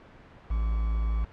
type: tone with quantisation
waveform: triangle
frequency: 55 Hz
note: A1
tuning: in tune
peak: -22 dBFS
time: 0.5-1.25 s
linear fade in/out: 10 ms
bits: 7
effects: pink hiss -51 dBFS RMS until 1.32 s + low-pass 2000 Hz 12 dB/octave